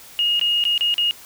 sine tone with dropouts, 2861 Hz, F7, 41 cents sharp, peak -16 dBFS, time 0.19-1.11 s, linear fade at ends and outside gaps 0 ms, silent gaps 0.395-0.413 / 0.639-0.652 / 0.778-0.809 / 0.941-0.981 s, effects white hiss -43 dBFS RMS until 1.25 s

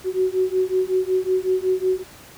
sine beating tone pair, 370 / 375.4 Hz, F#4 / F#4, 0 / +25 cents, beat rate 5.4 Hz, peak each -21 dBFS, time 0.04-2.04 s, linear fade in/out 50 ms, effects pink hiss -44 dBFS RMS until 2.37 s + high-pass 60 Hz 12 dB/octave

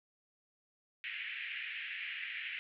pink band-pass noise, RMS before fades -42 dBFS, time 1.04-2.59 s, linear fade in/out 0 ms, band 1800 to 2900 Hz, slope 48 dB/octave, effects none

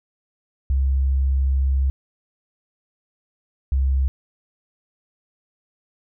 sine tone pair in turn, 67.1 / 66.82 Hz, C2 / C2, +44 / +37 cents, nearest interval unison, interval 7 cents, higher first, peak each -16 dBFS, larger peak neither, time 0.7-1.9 / 3.72-4.08 s, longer first, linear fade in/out 0 ms, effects none

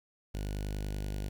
sawtooth tone with notch filter, 50.4 Hz, G1, 49 cents sharp, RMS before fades -36 dBFS, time 0.34-1.29 s, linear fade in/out 10 ms, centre 1200 Hz, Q 0.85, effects 10-bit

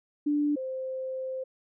sine tone pair in turn, 293.7 / 521.8 Hz, D4 / C5, 0 / -5 cents, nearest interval minor seventh, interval 995 cents, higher second, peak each -23 / -31 dBFS, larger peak first, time 0.26-0.56 / 0.56-1.44 s, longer second, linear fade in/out 10 ms, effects none

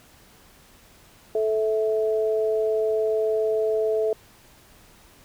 sine tone pair together, 436.5 / 654 Hz, A4 / E5, -14 / -14 cents, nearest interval perfect fifth, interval 700 cents, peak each -21 / -26 dBFS, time 1.35-4.13 s, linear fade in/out 2 ms, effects pink hiss -53 dBFS RMS until 5.24 s

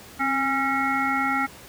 harmonic tone with a mistuned harmonic, 273.2 Hz, C#4, 25 cents flat, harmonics 1 / 3 / 5 / 7 / 8, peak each -28 / -27 / -25 / -30 / -29 dBFS, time 0.19-1.47 s, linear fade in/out 20 ms, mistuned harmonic 1, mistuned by -39 cents, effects pink hiss -45 dBFS RMS until 1.68 s + high-pass 60 Hz 12 dB/octave

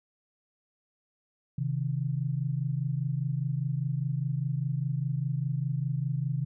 sine tone pair together, 131.9 / 156.86 Hz, C3 / D#3, +14 / +14 cents, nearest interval minor third, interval 300 cents, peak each -29 / -31 dBFS, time 1.58-6.45 s, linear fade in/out 5 ms, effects none

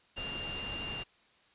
sine tone in noise, 2794 Hz, F7, in tune, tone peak -38 dBFS, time 0.16-1.04 s, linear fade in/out 20 ms, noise pink, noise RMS -42 dBFS, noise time 0.16-1.04 s, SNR +1 dB, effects white hiss -65 dBFS RMS until 1.54 s + resampled to 8000 Hz

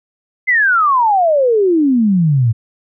sine exponential sweep, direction down, 2093 to 108.1 Hz, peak -9 dBFS, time 0.47-2.53 s, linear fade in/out 20 ms, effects none

